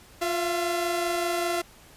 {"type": "tone pair together", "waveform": "sawtooth", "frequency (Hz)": [351, 676.9], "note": ["F4", "E5"], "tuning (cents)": [9, 46], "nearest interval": "major seventh", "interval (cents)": 1137, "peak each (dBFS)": [-24, -24], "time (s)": [0.21, 1.62], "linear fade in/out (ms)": 10, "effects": ["pink hiss -52 dBFS RMS until 1.96 s", "resampled to 32000 Hz"]}